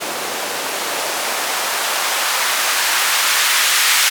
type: noise with band-pass filter sweep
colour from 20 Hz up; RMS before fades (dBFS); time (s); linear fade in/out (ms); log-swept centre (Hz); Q
blue; -18; 0-4.1; 20; 410 to 1800; 0.94
effects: none